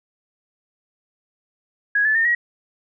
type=tone with pitch steps; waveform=sine; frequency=1661.2 / 1738.8 / 1819.9 / 1904.9 Hz; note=G#6 / A6 / A#6 / A#6; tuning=0 / -21 / -42 / +37 cents; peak=-15 dBFS; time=1.95-2.35 s; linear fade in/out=5 ms; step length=100 ms; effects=none